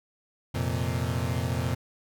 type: chord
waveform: 35% pulse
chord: F suspended fourth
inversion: none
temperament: equal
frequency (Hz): 87.31 / 116.54 / 130.81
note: F2 / Bb2 / C3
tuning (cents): 0 / 0 / 0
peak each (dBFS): -29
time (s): 0.54-1.75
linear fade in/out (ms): 10
effects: none